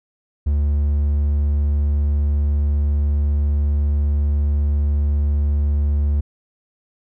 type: tone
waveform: triangle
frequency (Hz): 72.7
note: D2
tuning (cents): -17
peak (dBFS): -13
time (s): 0.46-6.21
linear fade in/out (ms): 10
effects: none